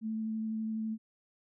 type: tone with vibrato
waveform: sine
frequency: 220 Hz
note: A3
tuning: in tune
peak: -32 dBFS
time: 0.01-0.98 s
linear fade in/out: 50 ms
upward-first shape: sine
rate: 12 Hz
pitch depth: 11 cents each way
effects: none